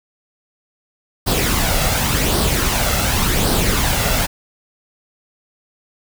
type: noise with flanger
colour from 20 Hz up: pink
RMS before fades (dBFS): -17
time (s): 1.26-4.27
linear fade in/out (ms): 20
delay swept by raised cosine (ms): 0.21 to 1.51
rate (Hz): 0.89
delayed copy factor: +0.5
effects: none